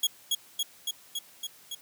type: tone with echo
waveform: sawtooth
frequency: 3322 Hz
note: G#7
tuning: in tune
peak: -19 dBFS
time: 0.03-0.07 s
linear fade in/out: 5 ms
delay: 280 ms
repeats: 6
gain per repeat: -2 dB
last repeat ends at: 1.75 s
effects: white hiss -55 dBFS RMS until 1.81 s + high-pass 80 Hz 12 dB/octave